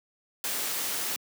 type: noise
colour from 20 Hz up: white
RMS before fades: -31 dBFS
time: 0.44-1.16 s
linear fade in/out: 0 ms
effects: high-pass 200 Hz 12 dB/octave